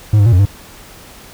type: tone with pitch steps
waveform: triangle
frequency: 106.1 / 101.4 / 117.3 / 89.9 / 99.8 Hz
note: G#2 / G#2 / A#2 / F#2 / G2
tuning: +38 / -41 / +11 / -49 / +32 cents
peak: -4 dBFS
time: 0.13-0.455 s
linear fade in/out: 5 ms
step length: 65 ms
effects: pink hiss -38 dBFS RMS until 1.33 s